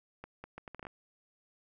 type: accelerating click train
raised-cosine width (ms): 0.5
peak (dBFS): -29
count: 9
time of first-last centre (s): 0.24-0.868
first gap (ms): 200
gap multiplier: 0.7
effects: none